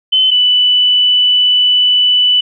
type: tone pair in turn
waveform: sine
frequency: 3047 / 2981 Hz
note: G7 / F#7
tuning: -50 / +12 cents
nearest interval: unison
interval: 38 cents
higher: first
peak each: -7 dBFS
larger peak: neither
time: 0.12-0.31 / 0.31-2.41 s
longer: second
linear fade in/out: 10 ms
effects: none